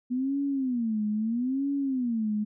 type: tone with vibrato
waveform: sine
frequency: 243.4 Hz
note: B3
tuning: 25 cents flat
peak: -25 dBFS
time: 0.1-2.45 s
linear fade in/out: 20 ms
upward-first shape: sine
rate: 0.77 Hz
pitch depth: 250 cents each way
effects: none